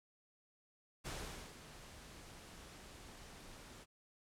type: noise with ADSR envelope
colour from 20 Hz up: pink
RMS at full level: -44 dBFS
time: 1.04-3.86 s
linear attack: 25 ms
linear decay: 460 ms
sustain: -11 dB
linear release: 43 ms
effects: low-pass 10000 Hz 12 dB/octave